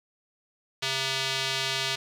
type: tone with band-pass filter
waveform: square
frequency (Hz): 133.8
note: C3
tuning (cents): +39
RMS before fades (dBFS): -29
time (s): 0.82-1.96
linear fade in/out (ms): 10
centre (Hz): 3700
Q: 1.5
effects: none